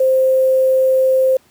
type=tone with quantisation; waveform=sine; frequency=523.3 Hz; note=C5; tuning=in tune; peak=-10 dBFS; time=0-1.37 s; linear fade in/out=5 ms; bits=6; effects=pink hiss -54 dBFS RMS until 1.5 s + high-pass 80 Hz 12 dB/octave